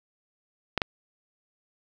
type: clicks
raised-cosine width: 0.3 ms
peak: -8 dBFS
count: 2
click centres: 0.777 / 0.818 s
effects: none